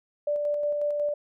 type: tone with tremolo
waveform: sine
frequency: 587.3 Hz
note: D5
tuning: in tune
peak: -23 dBFS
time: 0.27-1.14 s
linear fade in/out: 5 ms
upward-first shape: square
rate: 5.5 Hz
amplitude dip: 25%
effects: none